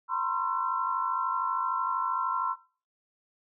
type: tone cluster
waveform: sine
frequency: 933 / 1024 / 1077 / 1349 Hz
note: A#5 / C6 / C6 / E6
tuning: +1 / -38 / +50 / +40 cents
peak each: -35 / -30 / -35 / -32 dBFS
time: 0.08-2.56 s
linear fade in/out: 50 ms
effects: noise-tail reverb RT60 0.4 s tail -20 dB re dry